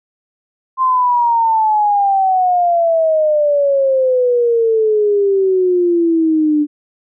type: exponential sweep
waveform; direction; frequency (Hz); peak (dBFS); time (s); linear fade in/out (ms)
sine; down; 1052 to 293.7; -10; 0.77-6.67; 50
effects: none